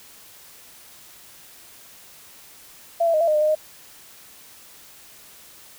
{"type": "tone with pitch steps", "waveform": "sine", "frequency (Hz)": [676, 667, 619, 674, 613, 604, 612, 618], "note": ["E5", "E5", "D#5", "E5", "D#5", "D5", "D#5", "D#5"], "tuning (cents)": [43, 20, -9, 38, -26, 48, -29, -12], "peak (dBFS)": -16, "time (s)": [3, 3.552], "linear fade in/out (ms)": 10, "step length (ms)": 69, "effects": ["white hiss -47 dBFS RMS until 5.78 s"]}